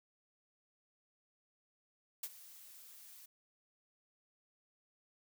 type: noise with ADSR envelope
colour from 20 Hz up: blue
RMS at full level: -39 dBFS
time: 2.23-3.26 s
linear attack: 5 ms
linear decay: 46 ms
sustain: -17 dB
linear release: 7 ms
effects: none